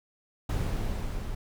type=noise with level ramp; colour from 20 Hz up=brown; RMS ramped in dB=-27 to -35 dBFS; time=0.49-1.35 s; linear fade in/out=5 ms; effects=none